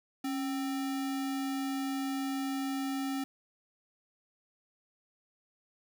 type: tone with sample-and-hold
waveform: sine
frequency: 273.2 Hz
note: C#4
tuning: 25 cents flat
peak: -31 dBFS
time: 0.24-3.24 s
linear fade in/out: 5 ms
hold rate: 1050 Hz
effects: none